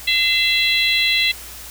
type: harmonic tone with a mistuned harmonic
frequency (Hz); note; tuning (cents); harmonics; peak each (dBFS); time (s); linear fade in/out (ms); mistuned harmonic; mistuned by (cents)
670; E5; +28; 3 / 4 / 5 / 6; -20 / -20 / -20 / -20; 0.07-1.32; 10; 3; +34
effects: added 60 Hz sine -42 dBFS peak until 1.7 s + white hiss -36 dBFS RMS until 1.7 s